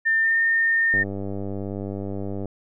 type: tone with pitch glide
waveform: sine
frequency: 1800 to 1822 Hz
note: A6 to A#6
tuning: +39 to -40 cents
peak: -17 dBFS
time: 0.05-1.04 s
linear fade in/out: 20 ms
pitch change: +21 cents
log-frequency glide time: 0.2-0.4 s
type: click train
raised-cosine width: 2 ms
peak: -18 dBFS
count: 151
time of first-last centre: 0.94-2.457 s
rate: 98.9 Hz
effects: none